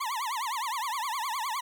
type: tone with vibrato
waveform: 40% pulse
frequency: 993 Hz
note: B5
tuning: 9 cents sharp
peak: -29 dBFS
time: 0-1.61 s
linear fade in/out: 10 ms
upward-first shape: triangle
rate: 9.7 Hz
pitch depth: 290 cents each way
effects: none

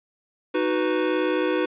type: chord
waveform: square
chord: B major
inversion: first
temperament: equal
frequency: 311.1 / 370 / 493.9 Hz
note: D#4 / F#4 / B4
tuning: 0 / 0 / 0 cents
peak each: -26 dBFS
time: 0.54-1.66 s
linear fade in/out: 10 ms
effects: resampled to 8000 Hz + 9-bit

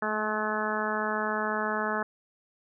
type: harmonic tone with a mistuned harmonic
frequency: 214 Hz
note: A3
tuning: 48 cents flat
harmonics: 1 / 2 / 3 / 4 / 5 / 6 / 7 / 8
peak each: -35 / -35 / -35 / -35 / -35 / -35 / -35 / -35 dBFS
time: 0.02-2.03 s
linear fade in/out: 5 ms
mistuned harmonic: 1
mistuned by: +21 cents
effects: none

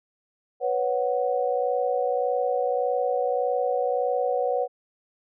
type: chord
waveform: sine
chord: B suspended second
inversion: none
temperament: just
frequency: 493.9 / 555.6 / 740.8 Hz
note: B4 / C#5 / F#5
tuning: 0 / +4 / +2 cents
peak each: -25 / -27 / -27 dBFS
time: 0.6-4.68 s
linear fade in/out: 50 ms
effects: none

